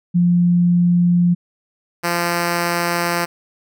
sine / 5% pulse tone pair in turn, 175.1 / 172.49 Hz, F3 / F3, +5 / -21 cents, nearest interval unison, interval 26 cents, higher first, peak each -11 / -6 dBFS, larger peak second, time 0.14-1.35 / 2.03-3.26 s, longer second, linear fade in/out 20 ms, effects none

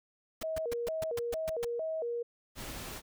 pink noise bursts, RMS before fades -39 dBFS, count 9, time 0.41-1.648 s, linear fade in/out 5 ms, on 22 ms, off 130 ms
sine tone with vibrato, 550 Hz, C#5, 14 cents flat, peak -32 dBFS, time 0.43-2.23 s, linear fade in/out 10 ms, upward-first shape square, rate 2.2 Hz, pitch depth 260 cents each way
pink noise, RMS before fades -42 dBFS, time 2.55-3.02 s, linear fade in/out 50 ms
effects none

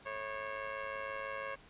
15% pulse tone with amplitude modulation, 546 Hz, C#5, 26 cents flat, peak -29 dBFS, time 0.05-1.56 s, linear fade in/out 20 ms, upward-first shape sine, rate 106 Hz, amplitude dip 70%, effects pink hiss -59 dBFS RMS until 1.69 s + resampled to 8000 Hz

